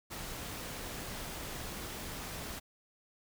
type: noise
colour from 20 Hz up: pink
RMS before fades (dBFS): -42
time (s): 0.1-2.6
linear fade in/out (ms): 20
effects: none